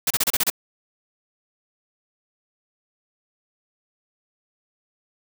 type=noise bursts; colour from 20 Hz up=white; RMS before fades=-20 dBFS; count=7; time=0.07-0.501 s; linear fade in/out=5 ms; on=35 ms; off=31 ms; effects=none